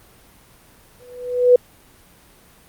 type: tone with exponential growth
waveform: sine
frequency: 493.9 Hz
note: B4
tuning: in tune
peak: -5 dBFS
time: 1-1.56 s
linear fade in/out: 5 ms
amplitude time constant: 120 ms
effects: pink hiss -50 dBFS RMS until 2.68 s + Opus 32 kbps